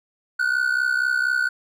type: ring-modulated tone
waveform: triangle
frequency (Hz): 1480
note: F#6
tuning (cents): 0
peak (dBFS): -14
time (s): 0.39-1.49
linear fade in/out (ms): 10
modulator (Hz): 32.1
effects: none